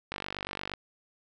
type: click train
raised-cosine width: 0.3 ms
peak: -18 dBFS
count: 31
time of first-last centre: 0.12-0.737 s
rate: 48.6 Hz
effects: none